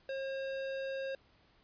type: tone with hard clipping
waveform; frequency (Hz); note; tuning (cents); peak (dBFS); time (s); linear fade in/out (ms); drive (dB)
sine; 538; C5; +48; -38; 0.09-1.15; 2; 17
effects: pink hiss -67 dBFS RMS until 1.63 s + resampled to 11025 Hz